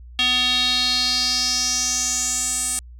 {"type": "tone with band-pass filter sweep", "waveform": "square", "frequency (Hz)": 250.3, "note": "B3", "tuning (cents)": 23, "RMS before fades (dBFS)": -21, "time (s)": [0.19, 2.79], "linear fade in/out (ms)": 0, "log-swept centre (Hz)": [3200, 8600], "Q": 5.4, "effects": ["added 60 Hz sine -38 dBFS peak until 2.99 s"]}